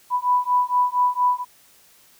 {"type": "beating tone pair", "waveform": "sine", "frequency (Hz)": [987.8, 992.1], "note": ["B5", "B5"], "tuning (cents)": [0, 8], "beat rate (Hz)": 4.3, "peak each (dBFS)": -20, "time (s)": [0.1, 1.45], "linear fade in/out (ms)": 50, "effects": ["white hiss -54 dBFS RMS until 2.19 s"]}